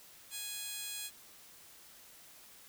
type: tone with high-pass filter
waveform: 15% pulse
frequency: 830.6 Hz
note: G#5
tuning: in tune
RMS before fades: -42 dBFS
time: 0.3-1.11 s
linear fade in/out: 50 ms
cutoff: 4900 Hz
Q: 0.97
effects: white hiss -57 dBFS RMS until 2.68 s